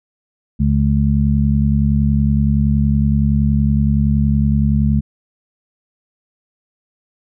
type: harmonic tone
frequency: 70.7 Hz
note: C#2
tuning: 35 cents sharp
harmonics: 1 / 2 / 3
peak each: -16 / -16 / -16 dBFS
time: 0.59-5.01 s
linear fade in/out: 20 ms
effects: none